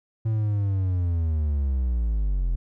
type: linear sweep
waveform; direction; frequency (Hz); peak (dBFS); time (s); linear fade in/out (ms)
triangle; down; 112.2 to 40.77; -19; 0.25-2.56; 10
effects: none